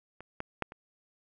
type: clicks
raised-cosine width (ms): 0.5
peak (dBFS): -30 / -20 / -15 / -30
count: 4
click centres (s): 0.206 / 0.404 / 0.623 / 0.721
effects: none